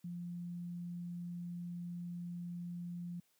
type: tone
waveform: sine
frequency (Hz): 174.3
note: F3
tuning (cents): -3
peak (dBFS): -40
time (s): 0.04-3.2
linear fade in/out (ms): 5
effects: white hiss -75 dBFS RMS until 3.39 s + high-pass 100 Hz 12 dB/octave